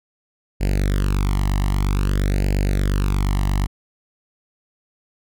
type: tone with flanger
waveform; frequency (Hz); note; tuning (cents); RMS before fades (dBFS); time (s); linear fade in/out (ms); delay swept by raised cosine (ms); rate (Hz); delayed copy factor
sawtooth; 48.54; G1; -16; -19; 0.6-3.67; 20; 0.42 to 1.02; 0.52; +1
effects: none